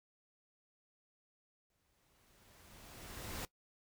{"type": "noise with exponential growth", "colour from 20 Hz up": "pink", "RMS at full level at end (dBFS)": -42, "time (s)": [1.7, 3.45], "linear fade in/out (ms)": 1, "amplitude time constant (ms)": 380, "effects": ["noise-tail reverb RT60 0.1 s tail -19 dB re dry"]}